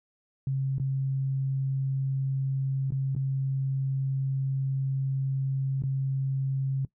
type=tone with dropouts; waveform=sine; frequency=134.8 Hz; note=C#3; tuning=48 cents flat; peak=-25 dBFS; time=0.47-6.85 s; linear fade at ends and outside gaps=2 ms; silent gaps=0.783-0.798 / 2.906-2.921 / 3.151-3.163 / 5.822-5.836 s; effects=noise-tail reverb RT60 0.1 s tail -19 dB re dry